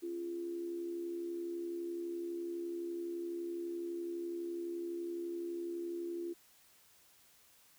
sine tone with amplitude modulation, 343.6 Hz, F4, 28 cents flat, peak -35 dBFS, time 0.02-6.34 s, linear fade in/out 20 ms, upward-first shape sine, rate 71.9 Hz, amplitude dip 50%, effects white hiss -65 dBFS RMS until 7.78 s

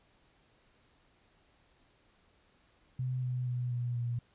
sine tone with pitch steps, 127.6 / 125.55 / 123.54 / 121.56 / 119.61 Hz, C3 / B2 / B2 / B2 / A#2, -43 / +29 / +1 / -27 / +45 cents, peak -31 dBFS, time 2.99-4.19 s, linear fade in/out 5 ms, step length 240 ms, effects pink hiss -68 dBFS RMS until 4.34 s + resampled to 8000 Hz

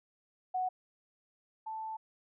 sine tone pair in turn, 740 / 880 Hz, F#5 / A5, 0 / 0 cents, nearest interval minor third, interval 300 cents, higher second, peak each -30 / -37 dBFS, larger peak first, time 0.54-0.69 / 1.66-1.97 s, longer second, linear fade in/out 10 ms, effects none

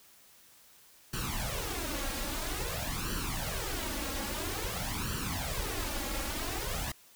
pink noise with flanger, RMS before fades -35 dBFS, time 1.13-6.92 s, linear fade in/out 5 ms, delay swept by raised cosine 0.68 to 3.68 ms, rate 0.5 Hz, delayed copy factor +0.75, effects white hiss -59 dBFS RMS until 7.15 s

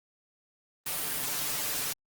white noise with comb filter, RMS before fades -32 dBFS, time 0.86-1.93 s, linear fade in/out 5 ms, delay 6.8 ms, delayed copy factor +0.8, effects Opus 32 kbps

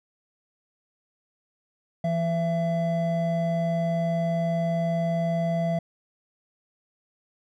triangle tone pair together, 167.5 / 670 Hz, E3 / E5, +28 / +28 cents, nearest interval 2 octaves, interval 2400 cents, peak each -23 / -24 dBFS, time 2.04-5.79 s, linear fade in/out 5 ms, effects none

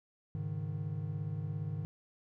triangle chord, Ab suspended fourth, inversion none, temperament just, 103.83 / 138.43 / 155.74 Hz, Ab2 / Db3 / Eb3, 0 / -2 / +2 cents, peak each -37 / -40 / -36 dBFS, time 0.35-1.85 s, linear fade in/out 0 ms, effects none

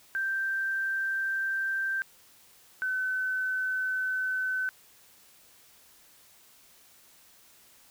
sine tone pair in turn, 1568 / 1518.1 Hz, G6 / F#6, 0 / +44 cents, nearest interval minor second, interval 56 cents, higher first, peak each -27 dBFS, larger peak neither, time 0.15-2.02 / 2.82-4.69 s, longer neither, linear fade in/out 0 ms, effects white hiss -58 dBFS RMS until 7.9 s

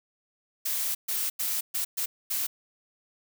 blue noise bursts at uneven times, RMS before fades -29 dBFS, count 6, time 0.65-0.95 / 1.08-1.3 / 1.39-1.61 / 1.74-1.85 / 1.97-2.06 / 2.3-2.47 s, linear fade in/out 10 ms, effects none

